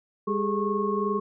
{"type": "tone cluster", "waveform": "sine", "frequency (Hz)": [202.4, 402.5, 425, 1092], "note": ["G#3", "G4", "G#4", "C#6"], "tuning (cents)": [-44, 46, 40, -26], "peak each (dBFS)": -29, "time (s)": [0.27, 1.2], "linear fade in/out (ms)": 10, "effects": []}